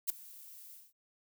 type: noise with ADSR envelope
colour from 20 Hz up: violet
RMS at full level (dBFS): -29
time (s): 0.07-0.93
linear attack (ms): 26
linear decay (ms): 8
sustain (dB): -23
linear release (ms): 200
effects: none